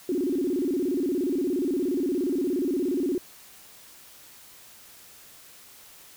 sine tone with vibrato, 315.4 Hz, D#4, 24 cents sharp, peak -23 dBFS, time 0.09-3.18 s, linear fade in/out 2 ms, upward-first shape square, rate 17 Hz, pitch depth 240 cents each way, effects white hiss -50 dBFS RMS until 6.16 s

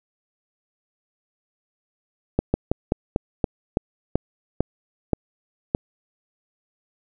slowing click train, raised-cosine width 2 ms, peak -5 dBFS, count 11, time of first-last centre 2.39-5.749 s, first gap 150 ms, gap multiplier 1.17, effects none

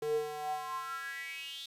square tone with high-pass filter sweep, 150 Hz, D3, 37 cents sharp, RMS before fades -38 dBFS, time 0.02-1.66 s, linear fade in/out 5 ms, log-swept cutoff 380 to 3700 Hz, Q 8.2, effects resampled to 32000 Hz + 10-bit

